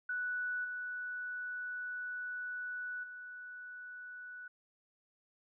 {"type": "tone with level steps", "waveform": "sine", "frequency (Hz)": 1480, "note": "F#6", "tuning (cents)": 0, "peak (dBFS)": [-34, -38, -45], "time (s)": [0.09, 4.48], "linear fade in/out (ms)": 5, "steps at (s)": [0.64, 3.03], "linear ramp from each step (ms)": 10, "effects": []}